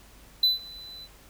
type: tone with ADSR envelope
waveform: triangle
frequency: 4000 Hz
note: B7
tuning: 21 cents sharp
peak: -15 dBFS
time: 0.43-1.08 s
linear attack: 4 ms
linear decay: 150 ms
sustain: -24 dB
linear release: 45 ms
effects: added 50 Hz sine -54 dBFS peak until 1.29 s + pink hiss -54 dBFS RMS until 1.29 s